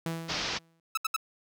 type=tone with exponential decay; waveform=sawtooth; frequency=164.81 Hz; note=E3; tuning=in tune; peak=-25 dBFS; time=0.06-0.8 s; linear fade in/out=2 ms; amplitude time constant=160 ms
type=low-pass noise; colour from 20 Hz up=white; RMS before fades=-33 dBFS; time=0.28-0.59 s; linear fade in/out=20 ms; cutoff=5700 Hz; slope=48 dB/octave
type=tone bursts; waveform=sawtooth; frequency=1307 Hz; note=E6; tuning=15 cents flat; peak=-22 dBFS; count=3; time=0.95-1.164 s; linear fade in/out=5 ms; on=24 ms; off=71 ms
effects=none